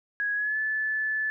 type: tone with pitch glide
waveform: sine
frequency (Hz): 1661.2 to 1737.8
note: G#6 to A6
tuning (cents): 0 to -22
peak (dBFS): -25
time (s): 0.2-1.3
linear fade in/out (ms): 0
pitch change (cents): +78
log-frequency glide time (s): 0.34-0.58
effects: none